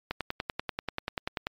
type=click train; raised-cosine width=0.3 ms; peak=-14 dBFS; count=15; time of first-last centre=0.11-1.469 s; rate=10.3 Hz; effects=MP3 96 kbps